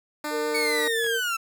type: tone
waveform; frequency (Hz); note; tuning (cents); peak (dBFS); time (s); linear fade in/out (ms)
10% pulse; 299.4; D4; +33; -20; 0.24-0.88; 5
type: tone with vibrato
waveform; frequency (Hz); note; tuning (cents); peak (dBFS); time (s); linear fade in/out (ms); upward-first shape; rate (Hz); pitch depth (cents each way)
sine; 460; A#4; -23; -26; 0.3-1.21; 50; sine; 7.3; 14
type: linear sweep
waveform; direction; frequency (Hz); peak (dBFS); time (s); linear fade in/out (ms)
30% pulse; down; 2251 to 1318.5; -22; 0.54-1.37; 10
type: clicks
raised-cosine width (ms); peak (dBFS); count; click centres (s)
0.3; -25; 2; 1.044 / 1.065
effects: none